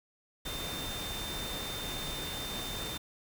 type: tone in noise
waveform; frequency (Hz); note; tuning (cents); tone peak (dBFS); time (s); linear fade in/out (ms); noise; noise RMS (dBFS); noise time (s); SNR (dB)
sine; 3600; A7; +39; -40; 0.45-2.98; 10; pink; -39; 0.45-2.98; -4
effects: none